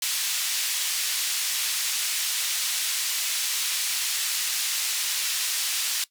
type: band-pass noise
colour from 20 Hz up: pink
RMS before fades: -27 dBFS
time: 0.02-6.04 s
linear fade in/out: 2 ms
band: 3100 to 13000 Hz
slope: 12 dB/octave
effects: noise-tail reverb RT60 0.1 s tail -18 dB re dry